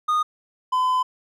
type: tone pair in turn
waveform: triangle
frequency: 1232 / 1015.4 Hz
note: D#6 / B5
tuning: -17 / +48 cents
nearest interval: minor third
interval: 335 cents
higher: first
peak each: -16 dBFS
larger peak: neither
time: 0.08-0.23 / 0.72-1.03 s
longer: second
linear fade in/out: 10 ms
effects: none